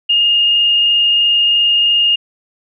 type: tone with frequency modulation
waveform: sine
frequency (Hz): 2837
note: F7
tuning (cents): +27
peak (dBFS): -9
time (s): 0.09-2.16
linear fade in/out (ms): 10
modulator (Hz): 23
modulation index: 0.72
effects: none